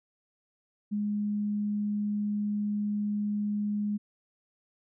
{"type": "tone", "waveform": "sine", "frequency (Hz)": 207.5, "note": "G#3", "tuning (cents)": -1, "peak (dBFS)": -27, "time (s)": [0.91, 3.98], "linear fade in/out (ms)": 20, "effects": []}